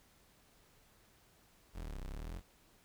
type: linear two-way sweep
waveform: 35% pulse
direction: down then up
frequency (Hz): 46.41 to 30.54 to 46.41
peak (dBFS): -40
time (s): 1.73-2.42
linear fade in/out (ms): 50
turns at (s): 2.01
effects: pink hiss -67 dBFS RMS until 2.84 s